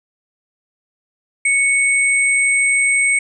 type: tone pair together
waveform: sine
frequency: 2217 / 8370 Hz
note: C#7 / C9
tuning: 0 / 0 cents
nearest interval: octave + major seventh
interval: 2300 cents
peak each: -13 / -19 dBFS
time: 1.45-3.19 s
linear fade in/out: 5 ms
effects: none